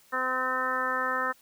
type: harmonic tone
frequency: 257.2 Hz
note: C4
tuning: 30 cents flat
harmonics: 1 / 2 / 3 / 4 / 5 / 6 / 7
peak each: -41 / -35 / -40 / -33 / -30 / -35 / -32 dBFS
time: 0.12-1.33 s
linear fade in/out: 20 ms
effects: white hiss -60 dBFS RMS until 1.41 s